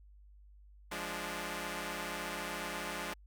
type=chord; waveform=5% pulse; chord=D diminished; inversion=first; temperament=equal; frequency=174.61 / 207.7 / 293.7 Hz; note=F3 / Ab3 / D4; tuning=0 / 0 / 0 cents; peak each=-31 dBFS; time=0.91-3.14 s; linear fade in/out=10 ms; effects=added 50 Hz sine -55 dBFS peak until 3.26 s